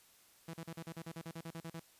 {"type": "tone bursts", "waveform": "sawtooth", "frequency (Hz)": 164.81, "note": "E3", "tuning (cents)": 0, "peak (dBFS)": -39, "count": 14, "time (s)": [0.48, 1.798], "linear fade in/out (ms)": 5, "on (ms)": 57, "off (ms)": 40, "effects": ["white hiss -65 dBFS RMS until 1.99 s", "resampled to 32000 Hz"]}